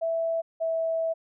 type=tone pair in turn; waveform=sine; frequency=659.3 / 653.6 Hz; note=E5 / E5; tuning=0 / -15 cents; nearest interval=unison; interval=15 cents; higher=first; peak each=-24 dBFS; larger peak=neither; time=0.01-0.42 / 0.6-1.14 s; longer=second; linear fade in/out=20 ms; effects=none